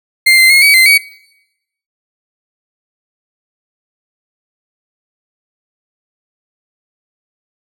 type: tone with pitch steps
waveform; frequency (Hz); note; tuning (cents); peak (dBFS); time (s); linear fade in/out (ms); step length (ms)
35% pulse; 2101 / 2075 / 2156 / 2269 / 2072 / 2257; C7 / C7 / C#7 / C#7 / C7 / C#7; +7 / -15 / -49 / +40 / -17 / +31; -3; 0.26-0.98; 10; 120
effects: noise-tail reverb RT60 0.9 s tail -23 dB re dry